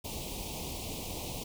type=band-stop noise; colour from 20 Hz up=pink; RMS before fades=-39 dBFS; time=0.04-1.44 s; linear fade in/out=10 ms; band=980 to 2400 Hz; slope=48 dB/octave; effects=none